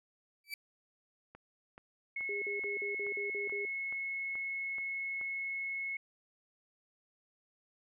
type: tone with exponential growth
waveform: 30% pulse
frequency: 2310 Hz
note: D7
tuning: 29 cents flat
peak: -32 dBFS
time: 0.44-0.54 s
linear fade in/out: 2 ms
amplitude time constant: 20 ms
type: click train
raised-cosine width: 0.5 ms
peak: -36 dBFS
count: 10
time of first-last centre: 1.35-5.213 s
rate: 2.33 Hz
type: tone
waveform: sine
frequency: 2184 Hz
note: C#7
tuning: 26 cents flat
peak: -35 dBFS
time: 2.16-5.97 s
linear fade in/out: 5 ms
type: tone bursts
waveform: sine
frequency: 406.2 Hz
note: G#4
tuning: 38 cents flat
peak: -38 dBFS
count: 8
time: 2.29-3.652 s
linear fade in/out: 2 ms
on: 130 ms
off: 46 ms
effects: none